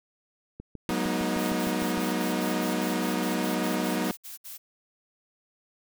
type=click train; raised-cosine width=3 ms; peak=-26 dBFS; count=10; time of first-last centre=0.6-1.976 s; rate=6.54 Hz
type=chord; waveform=sawtooth; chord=G# minor seventh; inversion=third; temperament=equal with one note detuned; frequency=185 / 207.7 / 241 / 311.1 Hz; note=F#3 / G#3 / B3 / D#4; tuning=0 / 0 / -42 / 0 cents; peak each=-27 / -32 / -26 / -27 dBFS; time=0.89-4.11 s; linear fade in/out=0 ms
type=noise bursts; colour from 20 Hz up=blue; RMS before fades=-41 dBFS; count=16; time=1.38-4.58 s; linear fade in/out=20 ms; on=140 ms; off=64 ms
effects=none